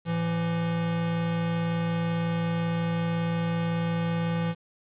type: tone pair together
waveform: square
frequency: 109.84 / 167.9 Hz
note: A2 / E3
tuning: -3 / +32 cents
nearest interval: perfect fifth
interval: 735 cents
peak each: -36 / -26 dBFS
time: 0.05-4.55 s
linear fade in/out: 50 ms
effects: resampled to 8000 Hz + 9-bit